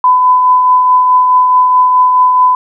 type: tone with tremolo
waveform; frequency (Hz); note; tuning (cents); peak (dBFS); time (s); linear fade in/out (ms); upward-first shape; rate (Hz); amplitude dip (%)
sine; 1005; B5; +30; -3; 0.04-2.55; 2; triangle; 4.7; 35
effects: none